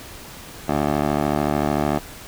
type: tone with band-pass filter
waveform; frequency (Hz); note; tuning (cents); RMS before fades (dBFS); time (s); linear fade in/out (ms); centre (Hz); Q
15% pulse; 73.5; D2; +2; -21; 0.68-1.99; 10; 590; 1
effects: pink hiss -39 dBFS RMS until 2.27 s

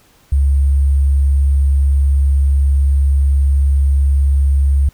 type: tone with sample-and-hold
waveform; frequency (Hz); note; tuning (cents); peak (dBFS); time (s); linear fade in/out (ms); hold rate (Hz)
sine; 69.3; C#2; 0; -9; 0.32-4.89; 5; 8820
effects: pink hiss -51 dBFS RMS until 4.93 s

